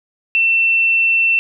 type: tone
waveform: sine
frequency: 2690 Hz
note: E7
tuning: 34 cents sharp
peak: -11 dBFS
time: 0.35-1.39 s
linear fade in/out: 0 ms
effects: none